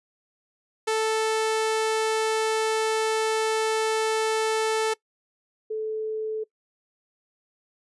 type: tone pair in turn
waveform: sawtooth / sine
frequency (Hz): 440 / 435.7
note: A4 / A4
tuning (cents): 0 / -17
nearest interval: unison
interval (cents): 17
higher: first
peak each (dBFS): -18 / -26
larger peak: first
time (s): 0.87-4.94 / 5.7-6.44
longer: first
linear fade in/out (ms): 10
effects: noise-tail reverb RT60 0.1 s tail -22 dB re dry + resampled to 24000 Hz